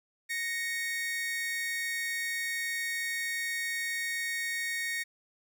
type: tone pair together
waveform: 40% pulse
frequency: 1864.3 / 2217 Hz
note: A#6 / C#7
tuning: 0 / 0 cents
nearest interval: minor third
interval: 300 cents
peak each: -32 / -35 dBFS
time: 0.29-5.04 s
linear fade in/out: 20 ms
effects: none